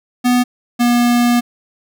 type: tone pair in turn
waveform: square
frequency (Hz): 246.9 / 240.7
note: B3 / B3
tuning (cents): 0 / -44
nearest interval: unison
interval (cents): 44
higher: first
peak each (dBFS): -11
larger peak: neither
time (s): 0.24-0.44 / 0.79-1.41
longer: second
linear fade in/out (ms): 20
effects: none